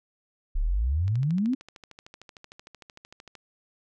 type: exponential sweep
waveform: sine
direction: up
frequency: 31.75 to 274 Hz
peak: -22 dBFS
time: 0.55-1.55 s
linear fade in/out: 10 ms
type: click train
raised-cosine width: 0.2 ms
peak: -28 dBFS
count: 31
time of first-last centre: 1.08-3.353 s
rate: 13.2 Hz
effects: none